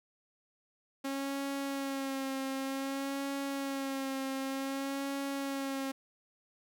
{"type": "tone with vibrato", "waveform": "sawtooth", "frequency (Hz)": 272.4, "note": "C#4", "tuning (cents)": -30, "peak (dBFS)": -30, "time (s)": [1.04, 5.92], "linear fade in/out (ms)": 10, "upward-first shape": "sine", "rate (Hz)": 0.54, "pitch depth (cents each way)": 29, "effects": []}